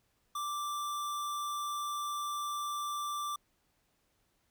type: tone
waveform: square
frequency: 1174.7 Hz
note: D6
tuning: in tune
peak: -35 dBFS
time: 0.35-3.36 s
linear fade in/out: 5 ms
effects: pink hiss -75 dBFS RMS until 4.5 s